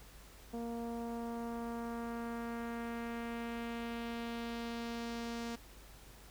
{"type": "tone with low-pass filter sweep", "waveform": "sawtooth", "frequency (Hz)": 233.4, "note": "A#3", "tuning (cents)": 2, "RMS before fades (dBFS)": -41, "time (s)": [0.53, 5.56], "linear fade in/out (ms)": 10, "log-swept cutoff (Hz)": [670, 6500], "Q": 1.3, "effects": ["added 50 Hz sine -56 dBFS peak until 6.3 s", "pink hiss -58 dBFS RMS until 6.3 s"]}